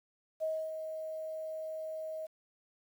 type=tone with ADSR envelope; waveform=sine; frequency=633 Hz; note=D#5; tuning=30 cents sharp; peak=-30 dBFS; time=0.4-2.27 s; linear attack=30 ms; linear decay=270 ms; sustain=-7 dB; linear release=17 ms; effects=10-bit